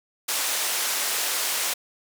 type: band-pass noise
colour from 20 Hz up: white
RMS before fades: -26 dBFS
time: 0.28-1.74 s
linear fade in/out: 10 ms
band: 480 to 12000 Hz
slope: 12 dB/octave
effects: none

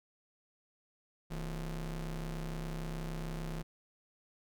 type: ring-modulated tone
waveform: 45% pulse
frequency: 97.2 Hz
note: G2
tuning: 14 cents flat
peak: -34 dBFS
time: 1.3-3.63 s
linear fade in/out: 20 ms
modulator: 63.8 Hz
effects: none

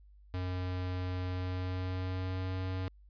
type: tone with pitch glide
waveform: square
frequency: 91.3 to 93.11 Hz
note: F#2 to F#2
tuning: -23 to +11 cents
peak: -34 dBFS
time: 0.34-2.88 s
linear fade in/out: 0 ms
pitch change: +34 cents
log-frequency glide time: 1.3-2.56 s
effects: added 50 Hz sine -55 dBFS peak until 3.09 s + resampled to 11025 Hz

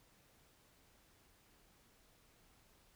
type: silence
effects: pink hiss -69 dBFS RMS until 2.95 s

